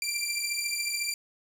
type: beating tone pair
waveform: 15% pulse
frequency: 2353 / 2367 Hz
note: D7 / D7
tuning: +3 / +13 cents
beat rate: 14 Hz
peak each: -25 dBFS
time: 0.02-1.14 s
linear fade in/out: 2 ms
effects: 9-bit